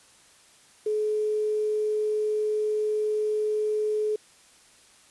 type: tone with quantisation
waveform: sine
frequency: 426.2 Hz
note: G#4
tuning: 45 cents sharp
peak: -23 dBFS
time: 0.86-4.16 s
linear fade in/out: 5 ms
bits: 8
effects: white hiss -56 dBFS RMS until 5.1 s + resampled to 24000 Hz